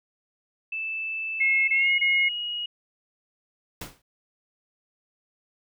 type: tone with pitch glide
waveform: sine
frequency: 2637 to 2892 Hz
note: E7 to F#7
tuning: 0 to -40 cents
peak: -28 dBFS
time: 0.72-2.66 s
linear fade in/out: 5 ms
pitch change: +160 cents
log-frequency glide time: 1.72-1.91 s
type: tone bursts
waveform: sine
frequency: 2159 Hz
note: C#7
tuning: 46 cents flat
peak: -19 dBFS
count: 3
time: 1.4-2.29 s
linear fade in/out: 10 ms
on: 280 ms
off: 25 ms
type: noise with exponential decay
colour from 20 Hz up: pink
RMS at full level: -32 dBFS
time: 3.81-4.02 s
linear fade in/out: 5 ms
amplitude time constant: 45 ms
effects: none